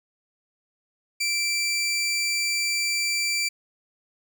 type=tone; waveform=20% pulse; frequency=2340 Hz; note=D7; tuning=7 cents flat; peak=-18 dBFS; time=1.2-3.49 s; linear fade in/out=10 ms; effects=none